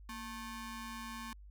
sawtooth ring-modulated tone, 659.3 Hz, E5, in tune, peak -36 dBFS, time 0.09-1.33 s, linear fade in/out 2 ms, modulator 427 Hz, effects added 50 Hz sine -51 dBFS peak until 1.5 s

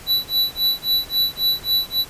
square tone with tremolo, 3951 Hz, B7, in tune, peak -15 dBFS, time 0.06-2.05 s, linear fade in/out 50 ms, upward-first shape sine, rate 3.7 Hz, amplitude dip 100%, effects pink hiss -40 dBFS RMS until 2.09 s + resampled to 32000 Hz

